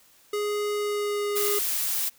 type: tone with pitch glide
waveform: square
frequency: 415.3 to 411 Hz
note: G#4 to G#4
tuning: 0 to -18 cents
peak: -26 dBFS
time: 0.33-1.59 s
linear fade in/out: 5 ms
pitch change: -18 cents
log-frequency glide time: 0.73-1.34 s
type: noise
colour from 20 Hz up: blue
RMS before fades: -27 dBFS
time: 1.35-2.1 s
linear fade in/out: 20 ms
effects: white hiss -58 dBFS RMS until 2.18 s